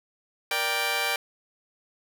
10% pulse chord, G minor, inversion first, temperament just, 470.4 / 588 / 784 Hz, Bb4 / D5 / G5, +16 / +2 / 0 cents, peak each -24 / -23 / -20 dBFS, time 0.51-1.16 s, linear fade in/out 2 ms, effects none

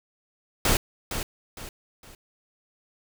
pink noise with echo, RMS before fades -21 dBFS, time 0.65-0.77 s, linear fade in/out 2 ms, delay 460 ms, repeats 3, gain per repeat -9 dB, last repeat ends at 2.15 s, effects none

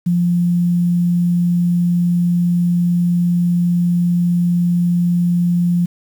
sine tone with quantisation, 174.61 Hz, F3, in tune, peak -12 dBFS, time 0.06-5.86 s, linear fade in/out 10 ms, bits 7, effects none

